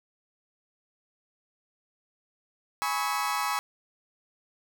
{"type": "chord", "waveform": "35% pulse", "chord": "C# minor seventh", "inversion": "second", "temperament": "equal with one note detuned", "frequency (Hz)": [830.6, 987.8, 1108.7, 1286.2], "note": ["G#5", "B5", "C#6", "E6"], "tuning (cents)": [0, 0, 0, -43], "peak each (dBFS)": -31, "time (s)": [2.82, 3.59], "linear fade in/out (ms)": 0, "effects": []}